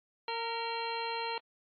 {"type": "harmonic tone with a mistuned harmonic", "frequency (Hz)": 460, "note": "A#4", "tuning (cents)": -23, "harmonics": [1, 2, 3, 4, 5, 6, 7, 9], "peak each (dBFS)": [-40, -36, -46, -48, -45, -43, -47, -43], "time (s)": [0.28, 1.38], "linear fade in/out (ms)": 2, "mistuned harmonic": 4, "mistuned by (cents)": 41, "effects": ["AAC 48 kbps"]}